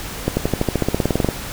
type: accelerating click train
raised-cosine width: 2 ms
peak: -3 dBFS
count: 17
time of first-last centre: 0.28-1.288 s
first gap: 90 ms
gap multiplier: 0.95
effects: pink hiss -30 dBFS RMS until 1.52 s